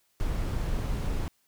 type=noise; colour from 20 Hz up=brown; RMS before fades=-29 dBFS; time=0.2-1.28 s; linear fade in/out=0 ms; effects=white hiss -70 dBFS RMS until 1.47 s